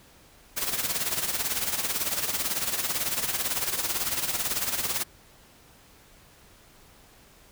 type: noise with tremolo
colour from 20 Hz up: white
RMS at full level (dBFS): -26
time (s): 0.56-5.04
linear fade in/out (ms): 20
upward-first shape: sine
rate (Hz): 18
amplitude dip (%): 65
effects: pink hiss -55 dBFS RMS until 7.51 s